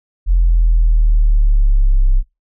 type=exponential sweep; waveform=sine; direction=down; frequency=43.65 to 32.08 Hz; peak=-7 dBFS; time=0.26-2.23 s; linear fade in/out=50 ms; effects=noise-tail reverb RT60 0.2 s tail -19 dB re dry + tanh soft clip ceiling -4 dBFS